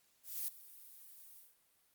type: noise with ADSR envelope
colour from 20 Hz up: violet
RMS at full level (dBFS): -37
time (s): 0.23-1.56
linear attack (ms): 250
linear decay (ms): 3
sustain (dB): -19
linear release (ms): 200
effects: white hiss -73 dBFS RMS until 1.94 s + Opus 48 kbps